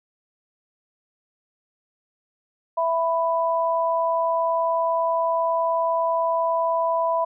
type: tone pair together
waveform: sine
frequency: 662 / 991.9 Hz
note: E5 / B5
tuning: +7 / +7 cents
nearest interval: perfect fifth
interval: 700 cents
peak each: -22 dBFS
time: 2.77-7.25 s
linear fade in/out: 10 ms
effects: none